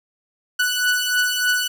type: beating tone pair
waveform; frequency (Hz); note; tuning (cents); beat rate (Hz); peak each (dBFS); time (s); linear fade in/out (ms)
sawtooth; 1480 / 1483.3; F#6 / F#6; 0 / +4; 3.3; -19 / -16; 0.59-1.68; 10
effects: none